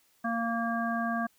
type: harmonic tone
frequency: 231 Hz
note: A#3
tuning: 16 cents flat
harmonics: 1 / 3 / 5 / 7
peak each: -31 / -33 / -35 / -35 dBFS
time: 0.24-1.27 s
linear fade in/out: 10 ms
effects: white hiss -67 dBFS RMS until 1.38 s